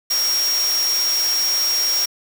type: tone in noise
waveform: sine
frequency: 5588 Hz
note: F8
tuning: in tune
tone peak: -17 dBFS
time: 0.1-2.06 s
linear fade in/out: 10 ms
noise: white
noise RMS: -26 dBFS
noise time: 0.1-2.06 s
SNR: +6 dB
effects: high-pass 400 Hz 12 dB/octave